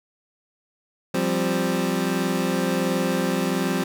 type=chord; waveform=25% pulse; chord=F suspended second; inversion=none; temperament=equal; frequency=174.61 / 196 / 261.6 Hz; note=F3 / G3 / C4; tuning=0 / 0 / 0 cents; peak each=-22 dBFS; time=1.14-3.84 s; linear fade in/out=5 ms; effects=none